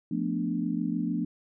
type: chord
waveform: sine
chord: B half-diminished seventh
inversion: second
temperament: equal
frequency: 174.61 / 220 / 246.9 / 293.7 Hz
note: F3 / A3 / B3 / D4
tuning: 0 / 0 / 0 / 0 cents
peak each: -32 dBFS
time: 0.11-1.25 s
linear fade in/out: 5 ms
effects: none